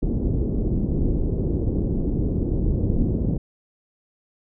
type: low-pass noise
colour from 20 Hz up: pink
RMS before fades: -22 dBFS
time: 0.02-3.38 s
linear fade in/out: 10 ms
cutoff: 390 Hz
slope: 24 dB/octave
effects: none